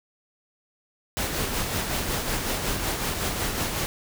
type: noise with tremolo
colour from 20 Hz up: pink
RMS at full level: -26 dBFS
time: 1.17-3.86 s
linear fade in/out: 0 ms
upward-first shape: sine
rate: 5.4 Hz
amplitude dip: 40%
effects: none